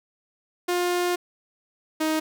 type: tone pair in turn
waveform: sawtooth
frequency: 354.5 / 313.6 Hz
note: F4 / D#4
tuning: +26 / +14 cents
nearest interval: major second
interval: 212 cents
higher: first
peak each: -18 dBFS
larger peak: neither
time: 0.68-1.16 / 2-2.2 s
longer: first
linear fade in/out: 10 ms
effects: none